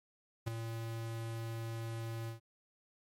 square tone with ADSR envelope, 114.1 Hz, A#2, 37 cents flat, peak -31 dBFS, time 0.46-2.4 s, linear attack 18 ms, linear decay 6 ms, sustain -8 dB, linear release 120 ms, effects MP3 64 kbps

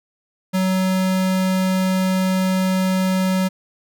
square tone, 187.3 Hz, F#3, 21 cents sharp, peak -17 dBFS, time 0.53-3.49 s, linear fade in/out 20 ms, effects none

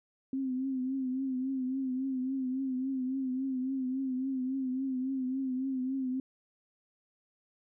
sine tone with vibrato, 261.6 Hz, C4, in tune, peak -30 dBFS, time 0.33-6.2 s, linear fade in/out 2 ms, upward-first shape triangle, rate 3.6 Hz, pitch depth 67 cents each way, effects none

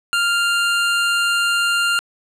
25% pulse tone, 1396.9 Hz, F6, in tune, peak -12 dBFS, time 0.13-1.99 s, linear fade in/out 0 ms, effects low-pass 10000 Hz 12 dB/octave

